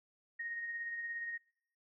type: tone with tremolo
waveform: sine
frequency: 1864.7 Hz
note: A#6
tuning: in tune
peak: -37 dBFS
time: 0.39-1.38 s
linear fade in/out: 10 ms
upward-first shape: sine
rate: 17 Hz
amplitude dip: 35%
effects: noise-tail reverb RT60 0.7 s tail -24 dB re dry